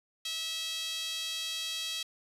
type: tone with high-pass filter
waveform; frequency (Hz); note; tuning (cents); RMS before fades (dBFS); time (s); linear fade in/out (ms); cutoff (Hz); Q
sawtooth; 650; E5; -24; -36; 0.25-2.03; 5; 3500; 3.2
effects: resampled to 32000 Hz